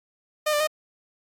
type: tone with pitch steps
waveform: sawtooth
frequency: 609 / 592 / 616 Hz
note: D#5 / D5 / D#5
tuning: -37 / +14 / -17 cents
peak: -17 dBFS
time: 0.46-0.673 s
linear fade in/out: 10 ms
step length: 71 ms
effects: AAC 64 kbps